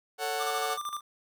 sawtooth chord, F# minor, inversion first, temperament just, 444 / 555 / 740 Hz, A4 / C#5 / F#5, +16 / +2 / 0 cents, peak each -31 / -34 / -28 dBFS, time 0.18-0.78 s, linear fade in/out 50 ms
square tone with tremolo, 1188 Hz, D6, 20 cents sharp, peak -32 dBFS, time 0.39-1.01 s, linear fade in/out 20 ms, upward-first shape square, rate 13 Hz, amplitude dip 65%
effects none

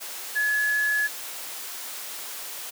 sine tone in noise, 1700 Hz, G#6, 40 cents sharp, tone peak -21 dBFS, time 0.35-1.08 s, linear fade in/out 20 ms, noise white, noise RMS -36 dBFS, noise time 0-2.71 s, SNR +12 dB, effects high-pass 400 Hz 12 dB/octave

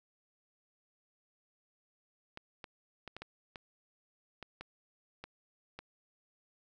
clicks, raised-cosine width 0.3 ms, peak -28 dBFS, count 10, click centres 2.374 / 2.642 / 3.077 / 3.166 / 3.22 / 3.558 / 4.427 / 4.61 / 5.24 / 5.79 s, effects none

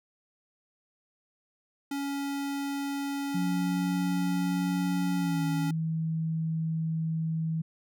square tone, 280 Hz, C#4, 18 cents sharp, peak -31 dBFS, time 1.91-5.71 s, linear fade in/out 5 ms
sine tone with pitch glide, 178.8 to 161.14 Hz, F3 to E3, +41 to -39 cents, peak -27 dBFS, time 3.34-7.62 s, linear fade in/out 10 ms, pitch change -180 cents, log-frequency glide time 5.17-5.44 s
effects none

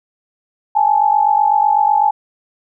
sine tone pair together, 822 / 870 Hz, G#5 / A5, -18 / -20 cents, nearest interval minor second, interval 98 cents, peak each -13 dBFS, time 0.75-2.11 s, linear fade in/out 10 ms, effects none

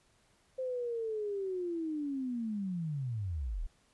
sine linear sweep, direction down, 523.3 to 30.15 Hz, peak -33 dBFS, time 0.58-3.67 s, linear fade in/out 10 ms, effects pink hiss -69 dBFS RMS until 3.93 s + resampled to 24000 Hz

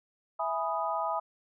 sine chord, E major seventh, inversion none, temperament equal, 659.3 / 830.6 / 987.8 / 1244.5 Hz, E5 / G#5 / B5 / D#6, 0 / 0 / 0 / 0 cents, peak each -34 dBFS, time 0.39-1.2 s, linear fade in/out 10 ms, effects none

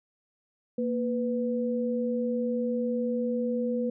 sine tone pair together, 233.5 / 495.3 Hz, A#3 / B4, +3 / +5 cents, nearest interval octave + minor second, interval 1302 cents, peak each -28 / -29 dBFS, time 0.78-3.9 s, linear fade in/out 5 ms, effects none

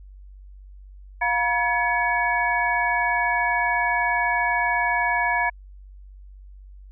sine tone cluster, 707 / 960 / 1701 / 2243 Hz, F5 / B5 / G#6 / C#7, +21 / -49 / +41 / +20 cents, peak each -26 / -24 / -24 / -26 dBFS, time 1.21-5.5 s, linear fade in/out 10 ms, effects added 48 Hz sine -41 dBFS peak until 6.91 s

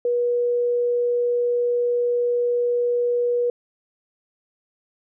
sine tone, 483.2 Hz, B4, 38 cents flat, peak -18 dBFS, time 0.05-3.5 s, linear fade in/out 2 ms, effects none

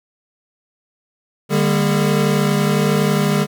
square tone cluster, 149.9 / 199.7 / 231.8 / 408.5 / 448.3 Hz, D3 / G3 / A#3 / G#4 / A4, +36 / +32 / -10 / -29 / +32 cents, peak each -19 / -19 / -25 / -23 / -27 dBFS, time 1.49-3.47 s, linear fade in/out 50 ms, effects none

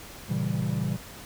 triangle chord, A# diminished seventh, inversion none, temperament equal, 116.54 / 138.59 / 164.81 / 196 Hz, A#2 / C#3 / E3 / G3, 0 / 0 / 0 / 0 cents, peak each -29 dBFS, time 0.28-0.97 s, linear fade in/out 20 ms, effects pink hiss -44 dBFS RMS until 1.25 s

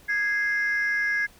sine tone pair together, 1657 / 2088 Hz, G#6 / C7, -4 / -4 cents, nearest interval major third, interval 400 cents, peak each -22 / -26 dBFS, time 0.08-1.27 s, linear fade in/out 20 ms, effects tanh soft clip ceiling -18 dBFS + pink hiss -54 dBFS RMS until 1.39 s

